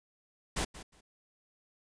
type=noise with echo; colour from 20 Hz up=pink; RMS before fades=-32 dBFS; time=0.56-0.65 s; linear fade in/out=10 ms; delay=180 ms; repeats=2; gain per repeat=-15 dB; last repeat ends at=1.01 s; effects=resampled to 22050 Hz